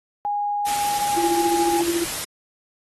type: tone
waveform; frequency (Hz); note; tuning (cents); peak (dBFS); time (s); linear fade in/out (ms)
sine; 822; G#5; -18; -21; 0.25-1.81; 0
type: noise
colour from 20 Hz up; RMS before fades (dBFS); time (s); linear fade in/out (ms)
white; -28; 0.66-2.25; 10
type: tone with tremolo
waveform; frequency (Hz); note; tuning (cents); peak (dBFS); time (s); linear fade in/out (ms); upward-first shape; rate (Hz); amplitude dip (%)
sine; 340.8; F4; -42; -18; 1.16-2.05; 20; sine; 14; 65
effects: AAC 32 kbps